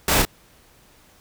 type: noise with echo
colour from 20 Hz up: pink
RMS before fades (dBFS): -19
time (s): 0.08-0.22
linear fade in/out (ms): 2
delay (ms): 31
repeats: 1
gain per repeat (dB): -3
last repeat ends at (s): 0.251
effects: pink hiss -54 dBFS RMS until 1.2 s